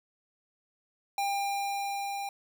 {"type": "tone with level ramp", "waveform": "square", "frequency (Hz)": 799, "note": "G5", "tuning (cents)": 33, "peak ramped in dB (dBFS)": [-28, -34], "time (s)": [1.18, 2.29], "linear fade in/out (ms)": 2, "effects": []}